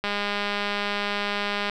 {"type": "click train", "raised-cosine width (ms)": 0.3, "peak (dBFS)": -11, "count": 339, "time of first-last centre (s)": [0.04, 1.697], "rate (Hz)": 204, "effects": []}